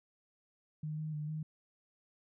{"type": "tone with pitch steps", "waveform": "sine", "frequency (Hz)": [153.4, 155.3, 150.5, 155.3], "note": ["D#3", "D#3", "D3", "D#3"], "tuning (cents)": [-24, -3, 43, -3], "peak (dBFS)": -36, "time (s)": [0.83, 1.43], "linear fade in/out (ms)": 5, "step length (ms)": 150, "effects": []}